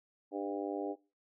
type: harmonic tone with a mistuned harmonic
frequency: 100 Hz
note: G2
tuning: 35 cents sharp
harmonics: 3 / 4 / 5 / 6 / 7 / 8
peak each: -38 / -40 / -42 / -44 / -45 / -46 dBFS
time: 0.31-0.96 s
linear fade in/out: 50 ms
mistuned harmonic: 3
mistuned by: -15 cents
effects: noise-tail reverb RT60 0.3 s tail -21 dB re dry